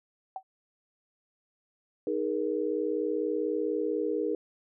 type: tone with exponential decay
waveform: sine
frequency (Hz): 762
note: G5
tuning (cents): -49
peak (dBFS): -29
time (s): 0.36-0.43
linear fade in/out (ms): 2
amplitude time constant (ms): 15
type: chord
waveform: sine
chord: D# suspended fourth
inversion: none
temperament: equal with one note detuned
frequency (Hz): 311.1 / 415.3 / 475.4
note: D#4 / G#4 / A#4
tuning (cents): 0 / 0 / +34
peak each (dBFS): -32 / -31 / -31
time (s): 2.07-4.35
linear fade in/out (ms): 2
effects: none